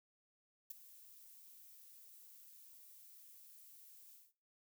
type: noise with ADSR envelope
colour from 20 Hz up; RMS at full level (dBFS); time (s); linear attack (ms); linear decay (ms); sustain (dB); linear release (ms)
violet; -44; 0.7-4.33; 7; 14; -16; 190
effects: noise-tail reverb RT60 0.4 s tail -20 dB re dry